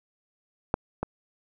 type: clicks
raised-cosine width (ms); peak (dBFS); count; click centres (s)
1; -8 / -14; 2; 0.741 / 1.03
effects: none